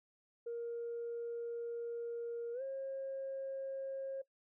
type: tone with pitch glide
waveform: sine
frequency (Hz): 469.3 to 539.1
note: A#4 to C#5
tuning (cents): +12 to -48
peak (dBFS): -37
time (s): 0.46-4.22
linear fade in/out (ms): 10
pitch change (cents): +240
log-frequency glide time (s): 2.53-2.62
effects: noise-tail reverb RT60 0.1 s tail -21 dB re dry + tanh soft clip ceiling -35 dBFS